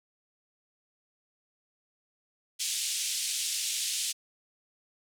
white band-pass noise, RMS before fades -32 dBFS, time 2.59-4.13 s, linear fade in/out 20 ms, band 2700 to 9400 Hz, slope 24 dB/octave, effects none

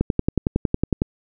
click train, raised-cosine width 3 ms, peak -5 dBFS, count 12, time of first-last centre 0.01-1.019 s, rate 10.9 Hz, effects none

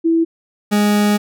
sine / 40% pulse tone pair in turn, 329.6 / 207.4 Hz, E4 / G#3, 0 / -2 cents, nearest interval minor sixth, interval 802 cents, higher first, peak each -11 dBFS, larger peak neither, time 0.04-0.25 / 0.71-1.18 s, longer second, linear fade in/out 20 ms, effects none

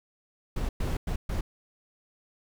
brown noise bursts at uneven times, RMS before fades -29 dBFS, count 4, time 0.56-0.69 / 0.8-0.97 / 1.07-1.16 / 1.29-1.41 s, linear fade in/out 5 ms, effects none

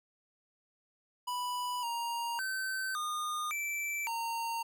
square tone with pitch steps, 987 / 938 / 1539 / 1221 / 2329 / 921 Hz, B5 / A#5 / G6 / D#6 / D7 / A#5, -1 / +11 / -32 / -33 / -15 / -21 cents, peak -34 dBFS, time 1.27-4.63 s, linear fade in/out 10 ms, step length 560 ms, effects none

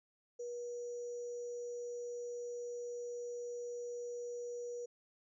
sine tone with sample-and-hold, 481.9 Hz, B4, 43 cents flat, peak -40 dBFS, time 0.39-4.86 s, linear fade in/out 10 ms, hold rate 6300 Hz, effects resampled to 22050 Hz

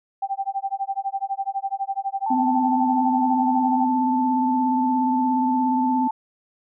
sine tone with tremolo, 784 Hz, G5, in tune, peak -20 dBFS, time 0.22-3.85 s, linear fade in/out 5 ms, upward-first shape sine, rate 12 Hz, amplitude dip 100%
sine tone, 880 Hz, A5, in tune, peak -21 dBFS, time 2.26-6.11 s, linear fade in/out 5 ms
sine tone with vibrato, 255.1 Hz, C4, 44 cents flat, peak -20 dBFS, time 2.3-6.08 s, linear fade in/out 10 ms, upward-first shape sine, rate 17 Hz, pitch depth 35 cents each way
effects none

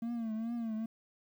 triangle tone with vibrato, 227.4 Hz, A#3, 43 cents flat, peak -32 dBFS, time 0.02-0.86 s, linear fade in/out 5 ms, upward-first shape triangle, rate 2.4 Hz, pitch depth 92 cents each way, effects 11-bit

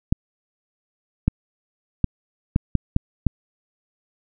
clicks, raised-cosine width 5 ms, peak -4 dBFS, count 7, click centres 0.125 / 1.28 / 2.043 / 2.561 / 2.753 / 2.964 / 3.267 s, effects none

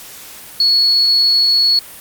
sine tone, 4375 Hz, C#8, 24 cents flat, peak -9 dBFS, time 0.6-1.79 s, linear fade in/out 2 ms, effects white hiss -35 dBFS RMS until 2 s + Opus 48 kbps

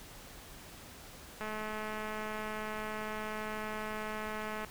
click train, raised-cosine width 0.5 ms, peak -25 dBFS, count 697, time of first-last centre 1.41-4.647 s, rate 215 Hz, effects pink hiss -51 dBFS RMS until 4.7 s

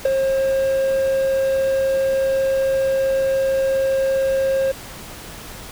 triangle tone with ADSR envelope, 536 Hz, C5, 42 cents sharp, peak -7 dBFS, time 0.05-4.72 s, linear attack 7 ms, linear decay 4 ms, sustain -7 dB, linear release 9 ms, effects pink hiss -36 dBFS RMS until 5.71 s

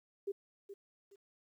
sine tone with echo, 398.2 Hz, G4, 27 cents sharp, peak -34 dBFS, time 0.27-0.32 s, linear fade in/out 10 ms, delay 420 ms, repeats 2, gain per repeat -11 dB, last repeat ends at 1.16 s, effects 12-bit

